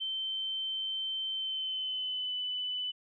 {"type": "tone with pitch glide", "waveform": "sine", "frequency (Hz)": [3099, 2995], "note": ["G7", "F#7"], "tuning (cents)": [-21, 20], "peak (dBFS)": -32, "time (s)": [0, 2.92], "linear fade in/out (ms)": 20, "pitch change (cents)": -59, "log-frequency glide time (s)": [1.32, 2.4], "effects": []}